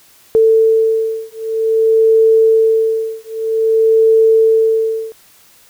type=beating tone pair; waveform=sine; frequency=445.2 / 445.72 Hz; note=A4 / A4; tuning=+20 / +22 cents; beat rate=0.52 Hz; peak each=-12 dBFS; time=0.35-5.12 s; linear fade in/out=0 ms; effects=white hiss -47 dBFS RMS until 5.69 s